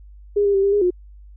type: tone with pitch steps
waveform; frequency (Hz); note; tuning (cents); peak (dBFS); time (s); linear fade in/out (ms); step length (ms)
sine; 409.3 / 402 / 390.2 / 398.4 / 411 / 359.3; G#4 / G4 / G4 / G4 / G#4 / F4; -25 / +44 / -8 / +28 / -18 / +49; -14; 0.36-0.906; 10; 91
effects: added 50 Hz sine -40 dBFS peak until 1.36 s